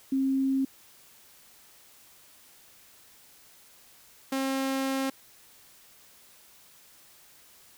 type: tone pair in turn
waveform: sine / sawtooth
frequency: 268.1 / 268.1 Hz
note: C4 / C4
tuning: +42 / +42 cents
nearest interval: unison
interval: 0 cents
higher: neither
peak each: -23 dBFS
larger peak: neither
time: 0.12-0.65 / 4.32-5.1 s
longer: second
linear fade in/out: 5 ms
effects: white hiss -56 dBFS RMS until 7.77 s